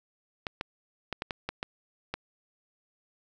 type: clicks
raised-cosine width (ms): 0.3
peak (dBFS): -16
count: 8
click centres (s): 0.468 / 0.611 / 1.127 / 1.221 / 1.308 / 1.49 / 1.629 / 2.14
effects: none